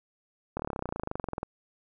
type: slowing click train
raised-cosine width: 1 ms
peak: -18 dBFS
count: 25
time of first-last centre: 0.57-1.431 s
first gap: 25 ms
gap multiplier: 1.03
effects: none